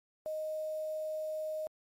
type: tone with quantisation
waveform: sine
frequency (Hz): 622.3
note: D#5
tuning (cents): 0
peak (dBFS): -34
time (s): 0.26-1.67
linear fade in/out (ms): 0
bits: 9
effects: MP3 64 kbps